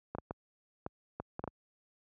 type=clicks; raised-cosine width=1 ms; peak=-23 dBFS; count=8; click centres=0.15 / 0.185 / 0.309 / 0.864 / 1.2 / 1.394 / 1.44 / 1.477 s; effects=high-pass 60 Hz 12 dB/octave